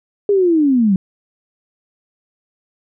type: linear sweep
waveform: sine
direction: down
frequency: 414.1 to 181.7 Hz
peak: -10 dBFS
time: 0.29-0.96 s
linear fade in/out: 2 ms
effects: none